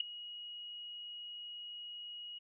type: tone with ADSR envelope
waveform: sine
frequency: 2897 Hz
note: F#7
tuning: 37 cents flat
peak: -26 dBFS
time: 0-2.39 s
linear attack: 6 ms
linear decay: 5 ms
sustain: -18 dB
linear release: 14 ms
effects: none